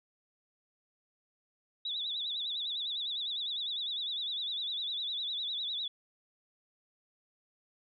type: tone with vibrato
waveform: sine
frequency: 3654 Hz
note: A#7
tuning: 35 cents flat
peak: -33 dBFS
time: 1.85-5.88 s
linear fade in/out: 5 ms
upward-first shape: sine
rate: 9.9 Hz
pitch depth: 130 cents each way
effects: none